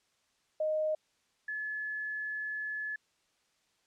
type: tone pair in turn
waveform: sine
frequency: 620 / 1715.6 Hz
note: D#5 / A6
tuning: -6 / -44 cents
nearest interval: octave + tritone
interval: 1762 cents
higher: second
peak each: -28 / -34 dBFS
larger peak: first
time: 0.6-0.95 / 1.48-2.96 s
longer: second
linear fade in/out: 5 ms
effects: white hiss -73 dBFS RMS until 3.86 s + low-pass 7000 Hz 12 dB/octave